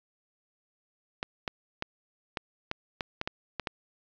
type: clicks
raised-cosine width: 0.3 ms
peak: -15 dBFS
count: 10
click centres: 1.229 / 1.478 / 1.824 / 2.372 / 2.714 / 3.008 / 3.214 / 3.275 / 3.597 / 3.672 s
effects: resampled to 16000 Hz + 8-bit